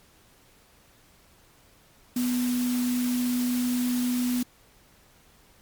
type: tone in noise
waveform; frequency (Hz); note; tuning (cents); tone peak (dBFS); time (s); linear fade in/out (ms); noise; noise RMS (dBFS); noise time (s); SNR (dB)
sine; 246.9; B3; 0; -23; 2.16-4.43; 5; white; -36; 2.16-4.43; +10
effects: pink hiss -58 dBFS RMS until 5.61 s + MP3 96 kbps